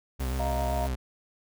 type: tone with vibrato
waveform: 40% pulse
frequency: 64.9 Hz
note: C2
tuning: 13 cents flat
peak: -27 dBFS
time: 0.19-0.96 s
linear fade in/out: 20 ms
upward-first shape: triangle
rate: 7.7 Hz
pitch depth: 67 cents each way
type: noise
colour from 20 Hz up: white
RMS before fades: -47 dBFS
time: 0.2-0.88 s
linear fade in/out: 0 ms
type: chord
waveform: sine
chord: Eb suspended second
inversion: none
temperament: just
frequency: 622.3 / 700 / 933.4 Hz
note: Eb5 / F5 / Bb5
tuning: 0 / +4 / +2 cents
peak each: -33 / -32 / -36 dBFS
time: 0.39-0.87 s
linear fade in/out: 10 ms
effects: none